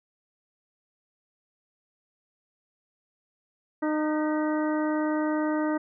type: harmonic tone with a mistuned harmonic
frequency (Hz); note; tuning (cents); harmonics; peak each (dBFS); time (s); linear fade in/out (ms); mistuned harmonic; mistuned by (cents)
306.3; D#4; -27; 1 / 2 / 3 / 4 / 5 / 6; -25 / -31 / -35 / -37 / -39 / -41; 3.82-5.78; 10; 6; +65
effects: none